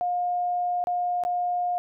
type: tone with dropouts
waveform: sine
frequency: 712 Hz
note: F5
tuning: 33 cents sharp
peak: -23 dBFS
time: 0.01-1.78 s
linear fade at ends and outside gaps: 0 ms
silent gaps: 0.84-0.871 / 1.237-1.25 s
effects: none